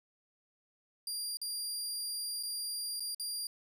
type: tone with dropouts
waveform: 25% pulse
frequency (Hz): 4786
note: D8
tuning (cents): +32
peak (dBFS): -31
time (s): 1.07-3.47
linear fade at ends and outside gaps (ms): 2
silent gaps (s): 1.371-1.415 / 2.428-2.433 / 2.997-3.004 / 3.147-3.197
effects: none

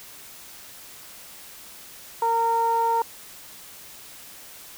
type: tone with low-pass filter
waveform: sawtooth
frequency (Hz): 460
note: A#4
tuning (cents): -23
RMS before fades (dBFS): -22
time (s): 2.22-3.02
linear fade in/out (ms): 2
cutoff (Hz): 980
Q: 9.2
effects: white hiss -44 dBFS RMS until 4.77 s

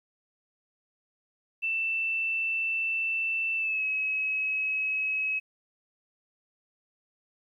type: tone with pitch glide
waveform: sine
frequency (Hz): 2665 to 2562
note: E7 to E7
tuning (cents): +18 to -50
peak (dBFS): -26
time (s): 1.62-5.4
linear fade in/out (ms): 20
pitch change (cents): -68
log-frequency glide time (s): 3.56-3.84
effects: 11-bit

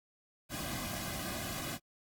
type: noise with comb filter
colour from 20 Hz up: pink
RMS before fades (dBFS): -39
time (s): 0.49-1.79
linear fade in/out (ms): 50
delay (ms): 2.2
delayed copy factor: -0.9
effects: AAC 64 kbps

